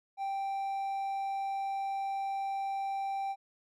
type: tone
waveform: triangle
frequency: 784 Hz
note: G5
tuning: in tune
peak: -30 dBFS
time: 0.17-3.36 s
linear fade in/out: 50 ms
effects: none